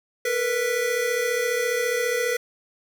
square tone cluster, 455.1 / 489.8 / 1976 Hz, A#4 / B4 / B6, -42 / -14 / 0 cents, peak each -29 / -25 / -29 dBFS, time 0.25-2.37 s, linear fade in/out 5 ms, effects none

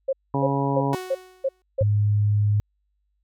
sine tone bursts, 536 Hz, C5, 42 cents sharp, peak -19 dBFS, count 6, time 0.08-1.83 s, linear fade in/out 10 ms, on 50 ms, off 290 ms
harmonic tone, 138.59 Hz, C#3, in tune, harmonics 1 / 2 / 3 / 4 / 5 / 6 / 7, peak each -25 / -26 / -29 / -32 / -33 / -32 / -28 dBFS, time 0.34-0.95 s, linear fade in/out 2 ms
sawtooth tone with exponential decay, 370 Hz, F#4, in tune, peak -23 dBFS, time 0.93-1.62 s, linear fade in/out 0 ms, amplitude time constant 150 ms
sine tone, 103.9 Hz, G#2, 1 cent sharp, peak -17 dBFS, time 1.81-2.6 s, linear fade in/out 0 ms
effects added 50 Hz sine -68 dBFS peak until 3.23 s

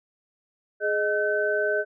sine tone cluster, 419.6 / 619 / 1527 Hz, G#4 / D#5 / G6, +18 / -9 / -46 cents, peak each -26 dBFS, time 0.8-1.85 s, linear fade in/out 50 ms, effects none

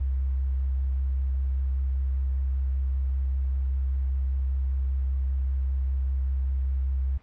sine tone with vibrato, 66.2 Hz, C2, 21 cents sharp, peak -23 dBFS, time 0-7.18 s, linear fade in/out 10 ms, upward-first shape sine, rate 5.1 Hz, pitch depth 13 cents each way, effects pink hiss -57 dBFS RMS until 7.22 s + low-pass 2000 Hz 12 dB/octave

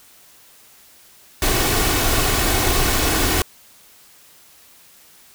pink noise with comb filter, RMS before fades -18 dBFS, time 1.42-3.42 s, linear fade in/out 2 ms, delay 2.7 ms, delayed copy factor +0.5, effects white hiss -49 dBFS RMS until 5.34 s

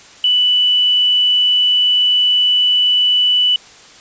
sine tone, 2973 Hz, F#7, 8 cents sharp, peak -10 dBFS, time 0.24-3.56 s, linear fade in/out 2 ms, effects white hiss -41 dBFS RMS until 4 s + resampled to 16000 Hz

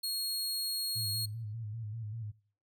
sawtooth tone, 4297 Hz, C8, 45 cents sharp, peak -30 dBFS, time 0.03-1.26 s, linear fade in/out 10 ms
sine tone with vibrato, 110 Hz, A2, in tune, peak -37 dBFS, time 0.95-2.32 s, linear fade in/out 20 ms, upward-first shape square, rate 5.1 Hz, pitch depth 70 cents each way
effects noise-tail reverb RT60 0.5 s tail -23 dB re dry

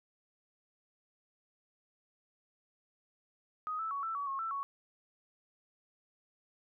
sine tone with pitch steps, 1251 / 1316 / 1120 / 1328 / 1134 / 1088 / 1331 / 1113 Hz, D#6 / E6 / C#6 / E6 / C#6 / C#6 / E6 / C#6, +9 / -3 / +18 / +12 / +39 / -33 / +16 / +7 cents, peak -34 dBFS, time 3.67-4.63 s, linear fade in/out 0 ms, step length 120 ms, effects none

